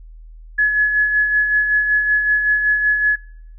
sine tone with tremolo, 1699 Hz, G#6, 39 cents sharp, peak -11 dBFS, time 0.58-3.16 s, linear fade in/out 10 ms, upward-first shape sine, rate 5.3 Hz, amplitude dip 45%, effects noise-tail reverb RT60 0.7 s tail -24 dB re dry + added 40 Hz sine -36 dBFS peak until 3.58 s

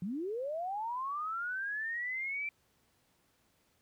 sine linear sweep, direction up, 164.81 to 2353 Hz, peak -34 dBFS, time 0.02-2.49 s, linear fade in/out 2 ms, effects pink hiss -72 dBFS RMS until 3.81 s + high-pass 60 Hz 12 dB/octave

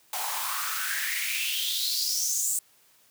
white noise with high-pass filter sweep, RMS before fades -29 dBFS, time 0.13-2.59 s, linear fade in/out 2 ms, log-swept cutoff 750 to 8200 Hz, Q 6, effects white hiss -61 dBFS RMS until 3.1 s + high-pass 80 Hz 12 dB/octave

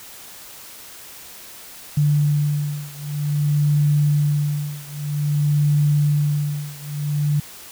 sine beating tone pair, 146.83 / 147.35 Hz, D3 / D3, 0 / +6 cents, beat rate 0.52 Hz, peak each -19 / -20 dBFS, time 1.97-7.4 s, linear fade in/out 5 ms, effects white hiss -40 dBFS RMS until 7.71 s

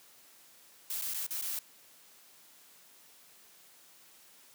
blue noise with dropouts, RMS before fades -36 dBFS, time 0.9-1.59 s, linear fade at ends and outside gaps 2 ms, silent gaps 1.014-1.02 / 1.137-1.144 / 1.266-1.307 / 1.414-1.422 s, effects white hiss -59 dBFS RMS until 4.54 s + high-pass 150 Hz 12 dB/octave

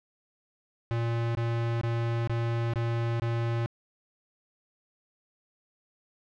square tone bursts, 116.54 Hz, A#2, in tune, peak -27 dBFS, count 6, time 0.91-3.66 s, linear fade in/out 0 ms, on 440 ms, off 22 ms, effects low-pass 3000 Hz 12 dB/octave

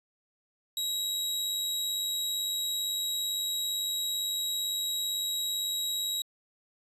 sawtooth tone with amplitude modulation, 3842 Hz, B7, 48 cents flat, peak -25 dBFS, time 0.77-6.22 s, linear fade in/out 2 ms, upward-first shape sine, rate 97.8 Hz, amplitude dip 25%, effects resampled to 32000 Hz

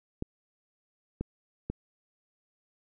clicks, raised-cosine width 3 ms, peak -19 dBFS, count 3, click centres 0.224 / 1.21 / 1.7 s, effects none

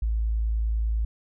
sine tone, 55 Hz, A1, in tune, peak -22 dBFS, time 0.02-1.05 s, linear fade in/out 5 ms, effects none

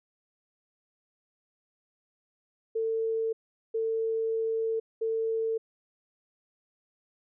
sine tone bursts at uneven times, 448.4 Hz, A4, 33 cents sharp, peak -26 dBFS, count 3, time 2.75-3.33 / 3.74-4.8 / 5.01-5.58 s, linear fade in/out 10 ms, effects none

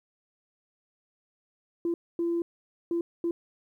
sine tone bursts at uneven times, 340 Hz, F4, 46 cents flat, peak -24 dBFS, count 4, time 1.85-1.94 / 2.19-2.42 / 2.91-3.01 / 3.24-3.31 s, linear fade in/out 2 ms, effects tanh soft clip ceiling -21 dBFS + 11-bit

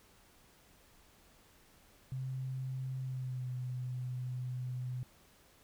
sine tone with pitch glide, 130.81 to 125.92 Hz, C3 to B2, 0 to +34 cents, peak -36 dBFS, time 2.12-5.03 s, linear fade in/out 0 ms, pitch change -66 cents, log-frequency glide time 3-3.51 s, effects pink hiss -64 dBFS RMS until 5.63 s

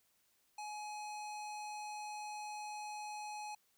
square tone with low-pass filter, 842 Hz, G#5, 24 cents sharp, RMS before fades -45 dBFS, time 0.58-3.55 s, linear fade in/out 5 ms, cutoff 7900 Hz, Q 1.3, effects white hiss -75 dBFS RMS until 3.77 s

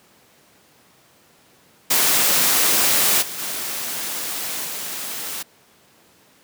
white noise with level steps, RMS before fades -17 / -31 / -27 / -29 dBFS, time 1.9-5.43 s, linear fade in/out 10 ms, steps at 3.21 / 3.38 / 4.64 s, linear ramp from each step 20 ms, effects pink hiss -54 dBFS RMS until 6.43 s + high-pass 150 Hz 12 dB/octave

